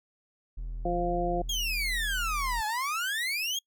triangle tone, 41.2 Hz, E1, in tune, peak -31 dBFS, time 0.57-2.61 s, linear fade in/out 10 ms
harmonic tone, 174.8 Hz, F3, 2 cents sharp, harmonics 1 / 2 / 3 / 4, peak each -35 / -31 / -34 / -30 dBFS, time 0.85-1.42 s, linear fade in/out 5 ms
30% pulse exponential two-way sweep, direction down then up, 3336 to 836 to 3336 Hz, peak -26 dBFS, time 1.49-3.59 s, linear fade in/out 5 ms, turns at 2.66 s
effects noise-tail reverb RT60 0.1 s tail -26 dB re dry

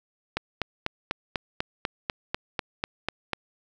click train, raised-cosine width 0.3 ms, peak -10 dBFS, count 13, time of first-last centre 0.37-3.333 s, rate 4.05 Hz, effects none

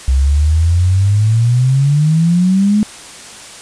sine exponential sweep, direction up, 64.6 to 215.1 Hz, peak -8 dBFS, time 0.08-2.83 s, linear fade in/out 0 ms, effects white hiss -33 dBFS RMS until 3.61 s + resampled to 22050 Hz

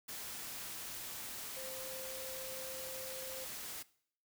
sine tone in noise, 523.3 Hz, C5, in tune, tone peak -47 dBFS, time 1.56-3.45 s, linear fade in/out 10 ms, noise white, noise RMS -45 dBFS, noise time 0.08-3.83 s, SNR -5 dB, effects noise-tail reverb RT60 0.6 s tail -20 dB re dry

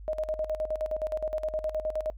sine tone with tremolo, 622.3 Hz, D#5, in tune, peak -26 dBFS, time 0.08-2.1 s, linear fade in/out 0 ms, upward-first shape square, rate 9.6 Hz, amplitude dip 75%, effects noise-tail reverb RT60 0.1 s tail -23 dB re dry + added 50 Hz sine -41 dBFS peak until 2.17 s

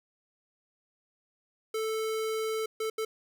square tone bursts at uneven times, 440 Hz, A4, in tune, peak -30 dBFS, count 3, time 1.74-2.66 / 2.8-2.9 / 2.98-3.05 s, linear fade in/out 5 ms, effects none

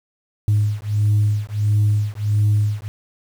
sine beating tone pair, 104 / 105.5 Hz, G#2 / G#2, +3 / +28 cents, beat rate 1.5 Hz, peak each -17 dBFS, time 0.48-2.88 s, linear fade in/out 0 ms, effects tanh soft clip ceiling -10 dBFS + 7-bit

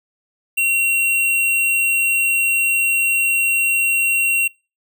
sine tone with sample-and-hold, 2739 Hz, F7, 34 cents flat, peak -14 dBFS, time 0.57-4.48 s, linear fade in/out 10 ms, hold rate 11025 Hz, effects noise-tail reverb RT60 0.3 s tail -25 dB re dry

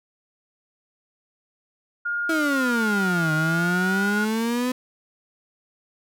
sine tone with pitch glide, 1419 to 1440.5 Hz, F6 to F#6, +27 to -47 cents, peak -23 dBFS, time 2.05-4.25 s, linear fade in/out 10 ms, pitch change +26 cents, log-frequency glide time 3.49-3.84 s
35% pulse exponential two-way sweep, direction down then up, 330 to 153.8 to 255 Hz, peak -20 dBFS, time 2.29-4.72 s, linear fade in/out 5 ms, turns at 3.33 s
effects none

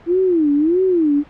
sine tone with vibrato, 329.1 Hz, E4, 3 cents flat, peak -12 dBFS, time 0.06-1.24 s, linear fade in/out 50 ms, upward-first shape sine, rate 1.6 Hz, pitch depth 240 cents each way, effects pink hiss -44 dBFS RMS until 1.29 s + low-pass 2000 Hz 12 dB/octave

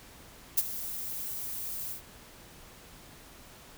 violet noise with ADSR envelope, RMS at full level -22 dBFS, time 0.57-2.02 s, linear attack 12 ms, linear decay 35 ms, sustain -15 dB, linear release 110 ms, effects pink hiss -52 dBFS RMS until 3.77 s

